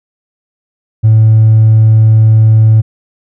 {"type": "tone with hard clipping", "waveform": "sine", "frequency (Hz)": 110, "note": "A2", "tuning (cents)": 0, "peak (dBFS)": -3, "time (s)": [1.03, 2.82], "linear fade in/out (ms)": 20, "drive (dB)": 1, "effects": []}